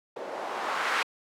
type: noise with low-pass filter sweep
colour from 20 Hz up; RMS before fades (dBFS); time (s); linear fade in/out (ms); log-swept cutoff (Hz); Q
blue; -31; 0.16-1.03; 5; 480 to 1800; 1.5
effects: high-pass 300 Hz 12 dB/octave